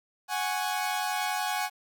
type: chord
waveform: sawtooth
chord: F# suspended second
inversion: none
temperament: equal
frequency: 740 / 830.6 / 1108.7 Hz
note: F#5 / G#5 / C#6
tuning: 0 / 0 / 0 cents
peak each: -28 / -27 / -33 dBFS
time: 0.28-1.7 s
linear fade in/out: 50 ms
effects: 10-bit